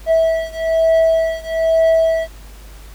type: beating tone pair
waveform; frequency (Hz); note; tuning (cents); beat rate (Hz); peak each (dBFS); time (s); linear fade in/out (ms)
triangle; 651 / 652.1; E5 / E5; -22 / -19; 1.1; -13 / -14; 0.06-2.28; 50
effects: added 50 Hz sine -35 dBFS peak until 2.94 s + pink hiss -44 dBFS RMS until 2.94 s